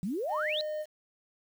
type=exponential sweep; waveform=sine; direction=up; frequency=168.3 to 4186 Hz; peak=-30 dBFS; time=0.03-0.61 s; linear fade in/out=0 ms
type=tone; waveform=triangle; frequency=611 Hz; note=D#5; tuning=32 cents flat; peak=-30 dBFS; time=0.28-0.86 s; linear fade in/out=50 ms
effects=9-bit